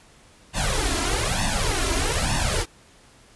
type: noise with flanger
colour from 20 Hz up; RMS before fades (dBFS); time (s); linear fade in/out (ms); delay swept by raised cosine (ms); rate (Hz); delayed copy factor
pink; -23; 0.53-2.66; 50; 1.1 to 3; 1.1; +0.9
effects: pink hiss -53 dBFS RMS until 3.35 s + resampled to 24000 Hz